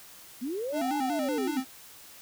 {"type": "linear two-way sweep", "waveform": "sine", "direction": "up then down", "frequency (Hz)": [223.5, 851, 223.5], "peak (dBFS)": -30, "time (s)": [0.41, 1.61], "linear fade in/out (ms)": 20, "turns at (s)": 0.97}
{"type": "tone with vibrato", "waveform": "square", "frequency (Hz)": 278.5, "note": "C#4", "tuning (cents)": 8, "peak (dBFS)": -30, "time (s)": [0.72, 1.65], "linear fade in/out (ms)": 50, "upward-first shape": "square", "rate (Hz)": 5.3, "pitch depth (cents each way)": 110}
{"effects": ["white hiss -50 dBFS RMS until 2.21 s"]}